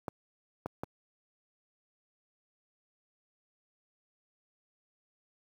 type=clicks; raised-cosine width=1 ms; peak=-21 dBFS; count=3; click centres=0.082 / 0.66 / 0.835 s; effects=high-pass 80 Hz 12 dB/octave + 9-bit